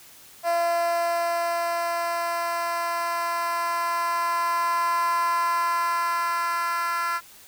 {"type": "tone with high-pass filter sweep", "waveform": "10% pulse", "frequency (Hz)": 341.1, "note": "F4", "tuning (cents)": -41, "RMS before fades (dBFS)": -25, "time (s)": [0.43, 7.21], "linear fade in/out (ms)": 50, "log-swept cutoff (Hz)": [690, 1200], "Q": 5.5, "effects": ["white hiss -49 dBFS RMS until 7.47 s"]}